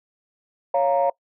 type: chord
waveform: sine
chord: Bb minor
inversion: first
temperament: equal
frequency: 554.4 / 698.5 / 932.3 Hz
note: Db5 / F5 / Bb5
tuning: 0 / 0 / 0 cents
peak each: -19 / -21 / -23 dBFS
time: 0.74-1.1 s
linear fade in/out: 5 ms
effects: noise-tail reverb RT60 0.1 s tail -22 dB re dry + tanh soft clip ceiling -10 dBFS